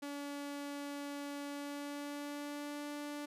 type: tone with pitch glide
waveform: sawtooth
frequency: 285.7 to 292.4 Hz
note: D4 to D4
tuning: -48 to -7 cents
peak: -37 dBFS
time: 0.02-3.26 s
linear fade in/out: 10 ms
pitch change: +41 cents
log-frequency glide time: 1.46-2.88 s
effects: resampled to 32000 Hz